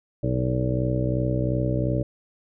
harmonic tone with a mistuned harmonic, 62.8 Hz, B1, 30 cents sharp, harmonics 1 / 2 / 3 / 4 / 5 / 6 / 7 / 8 / 9, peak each -31 / -24 / -32 / -35 / -29 / -39 / -33 / -38 / -30 dBFS, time 0.23-2.03 s, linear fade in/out 5 ms, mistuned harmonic 9, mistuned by +26 cents, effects none

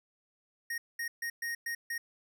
square tone bursts at uneven times, 1864 Hz, A#6, 1 cent flat, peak -34 dBFS, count 6, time 0.7-0.78 / 0.99-1.08 / 1.22-1.3 / 1.42-1.55 / 1.66-1.75 / 1.9-1.98 s, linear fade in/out 5 ms, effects none

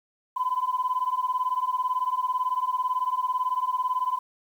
sine beating tone pair, 1002 / 1020 Hz, B5 / C6, +25 / -44 cents, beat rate 18 Hz, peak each -26 dBFS, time 0.36-4.19 s, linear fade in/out 10 ms, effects tanh soft clip ceiling -16 dBFS + 9-bit

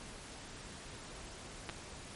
clicks, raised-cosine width 0.3 ms, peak -24 dBFS, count 2, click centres 1.691 / 1.697 s, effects pink hiss -49 dBFS RMS until 2.15 s + MP3 48 kbps

